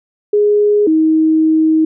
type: tone pair in turn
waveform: sine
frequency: 415.3 / 316.3 Hz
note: G#4 / D#4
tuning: 0 / +29 cents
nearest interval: perfect fourth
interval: 471 cents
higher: first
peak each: -8 dBFS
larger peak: neither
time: 0.33-0.87 / 0.87-1.85 s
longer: second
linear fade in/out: 5 ms
effects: none